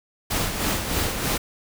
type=noise with tremolo; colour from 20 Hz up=pink; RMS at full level=-23 dBFS; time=0.3-1.38 s; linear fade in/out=10 ms; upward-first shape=sine; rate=3.2 Hz; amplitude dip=50%; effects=none